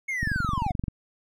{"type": "linear sweep", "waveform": "triangle", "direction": "down", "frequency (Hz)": [2200, 688], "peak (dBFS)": -25, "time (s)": [0.08, 0.72], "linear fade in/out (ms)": 10}
{"type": "click train", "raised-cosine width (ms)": 5, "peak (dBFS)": -16, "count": 16, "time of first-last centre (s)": [0.23, 0.882], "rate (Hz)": 23}
{"effects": []}